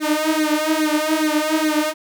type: tone with flanger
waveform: sawtooth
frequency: 308.7 Hz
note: D#4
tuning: 14 cents flat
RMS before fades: -19 dBFS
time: 0-1.94 s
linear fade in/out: 50 ms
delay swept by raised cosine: 0.47 to 5.07 ms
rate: 2.4 Hz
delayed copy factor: +0.95
effects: none